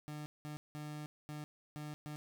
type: tone bursts at uneven times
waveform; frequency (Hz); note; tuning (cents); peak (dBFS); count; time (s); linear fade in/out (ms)
30% pulse; 150.1; D3; +38; -40; 6; 0.08-0.26 / 0.45-0.57 / 0.75-1.06 / 1.29-1.44 / 1.76-1.94 / 2.06-2.16; 0
effects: none